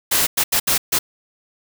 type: noise bursts at uneven times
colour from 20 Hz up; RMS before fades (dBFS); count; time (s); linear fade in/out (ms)
white; -17; 5; 0.11-0.27 / 0.37-0.44 / 0.52-0.6 / 0.67-0.78 / 0.92-0.99; 10
effects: none